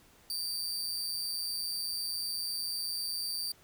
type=tone with amplitude modulation; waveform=sawtooth; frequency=4684 Hz; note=D8; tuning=5 cents flat; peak=-27 dBFS; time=0.3-3.52 s; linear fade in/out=2 ms; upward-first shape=sine; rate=160 Hz; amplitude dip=75%; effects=pink hiss -61 dBFS RMS until 3.63 s